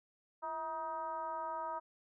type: tone with frequency modulation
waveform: sine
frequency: 952 Hz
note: A#5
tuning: 36 cents sharp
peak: -37 dBFS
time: 0.42-1.8 s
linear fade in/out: 20 ms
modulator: 306 Hz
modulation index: 0.99
effects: none